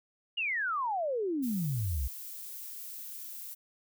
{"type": "exponential sweep", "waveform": "sine", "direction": "down", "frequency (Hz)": [2919, 59.7], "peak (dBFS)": -29, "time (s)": [0.37, 2.08], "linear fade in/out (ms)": 10}
{"type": "noise", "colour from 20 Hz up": "violet", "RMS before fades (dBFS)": -43, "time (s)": [1.42, 3.55], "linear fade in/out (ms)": 20}
{"effects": []}